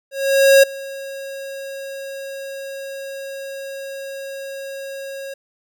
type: tone with ADSR envelope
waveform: square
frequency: 546 Hz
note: C#5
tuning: 26 cents flat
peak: -7 dBFS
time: 0.11-5.34 s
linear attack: 520 ms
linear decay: 9 ms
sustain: -22 dB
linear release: 6 ms
effects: none